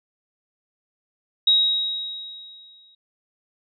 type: tone with exponential decay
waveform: sine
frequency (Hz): 3803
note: A#7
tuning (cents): +34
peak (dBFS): -12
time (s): 1.47-2.95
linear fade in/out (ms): 5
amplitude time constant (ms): 320
effects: none